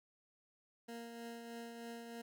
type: tone with tremolo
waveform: 20% pulse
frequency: 233.1 Hz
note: A#3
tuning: in tune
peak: -40 dBFS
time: 0.88-2.22 s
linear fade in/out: 10 ms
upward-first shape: triangle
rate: 3.2 Hz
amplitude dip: 40%
effects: none